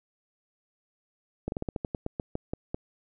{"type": "slowing click train", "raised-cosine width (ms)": 2, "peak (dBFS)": -17, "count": 13, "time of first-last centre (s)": [1.48, 2.745], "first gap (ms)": 41, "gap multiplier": 1.16, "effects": []}